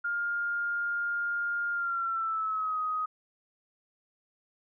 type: tone with pitch glide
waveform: sine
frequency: 1409 to 1255.3 Hz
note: F6 to D#6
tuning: +15 to +15 cents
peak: -28 dBFS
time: 0.04-3.06 s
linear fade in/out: 10 ms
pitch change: -200 cents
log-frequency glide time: 1.72-2.79 s
effects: none